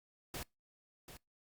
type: noise with echo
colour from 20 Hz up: pink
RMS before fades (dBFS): -43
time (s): 0.34-0.43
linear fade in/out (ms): 2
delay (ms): 740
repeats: 1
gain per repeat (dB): -10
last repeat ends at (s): 1.17
effects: noise-tail reverb RT60 0.2 s tail -26 dB re dry + Opus 48 kbps